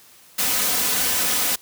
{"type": "noise with comb filter", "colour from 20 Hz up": "white", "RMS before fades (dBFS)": -21, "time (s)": [0.38, 1.56], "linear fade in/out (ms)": 10, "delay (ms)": 4, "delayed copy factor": 0.55, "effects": ["white hiss -50 dBFS RMS until 1.61 s", "high-pass 60 Hz 12 dB/octave"]}